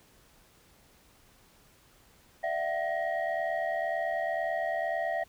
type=tone cluster; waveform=sine; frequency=603 / 672 / 754 / 1886 Hz; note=D5 / E5 / F#5 / A#6; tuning=+46 / +33 / +32 / +20 cents; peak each=-35 / -30 / -34 / -35 dBFS; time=2.43-5.24 s; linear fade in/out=10 ms; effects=tanh soft clip ceiling -22 dBFS + pink hiss -61 dBFS RMS until 5.28 s